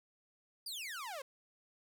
sawtooth exponential sweep, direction down, 4978 to 508 Hz, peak -38 dBFS, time 0.66-1.22 s, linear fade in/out 5 ms, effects none

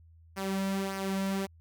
sawtooth tone with flanger, 193.8 Hz, G3, 20 cents flat, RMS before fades -32 dBFS, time 0.36-1.47 s, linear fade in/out 20 ms, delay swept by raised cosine 0.26 to 2.76 ms, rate 1.7 Hz, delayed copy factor -0.55, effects added 82 Hz sine -54 dBFS peak until 1.6 s

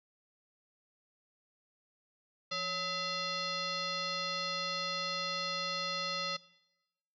sine tone with frequency modulation, 2743 Hz, F7, 32 cents flat, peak -33 dBFS, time 2.51-6.37 s, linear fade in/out 10 ms, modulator 729 Hz, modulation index 3.1, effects noise-tail reverb RT60 0.9 s tail -20 dB re dry

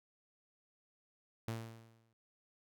sawtooth tone with exponential decay, 113.7 Hz, A#2, 43 cents flat, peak -32 dBFS, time 1.48-2.13 s, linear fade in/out 0 ms, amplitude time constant 140 ms, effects none

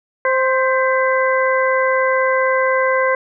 harmonic tone with a mistuned harmonic, 523 Hz, C5, 1 cent flat, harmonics 1 / 2 / 3 / 4, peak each -16 / -19 / -21 / -22 dBFS, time 0.25-3.15 s, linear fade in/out 2 ms, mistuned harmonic 4, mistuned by -64 cents, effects none

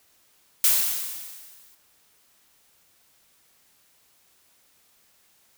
blue noise with exponential decay, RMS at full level -17 dBFS, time 0.64-1.75 s, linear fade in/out 2 ms, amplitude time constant 240 ms, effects white hiss -62 dBFS RMS until 5.57 s

